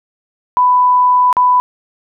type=tone with dropouts; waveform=sine; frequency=995 Hz; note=B5; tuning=13 cents sharp; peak=-7 dBFS; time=0.57-1.6 s; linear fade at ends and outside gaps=0 ms; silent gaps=1.328-1.368 s; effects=none